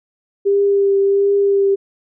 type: tone with vibrato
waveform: sine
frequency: 397.8 Hz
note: G4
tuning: 25 cents sharp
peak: -11 dBFS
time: 0.45-1.76 s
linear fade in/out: 20 ms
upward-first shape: triangle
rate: 1.4 Hz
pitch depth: 18 cents each way
effects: none